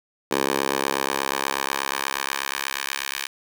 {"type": "tone with high-pass filter sweep", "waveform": "10% pulse", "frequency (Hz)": 68.3, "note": "C#2", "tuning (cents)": -25, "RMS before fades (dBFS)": -26, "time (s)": [0.31, 3.27], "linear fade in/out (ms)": 5, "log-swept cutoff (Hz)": [420, 2000], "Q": 0.94, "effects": []}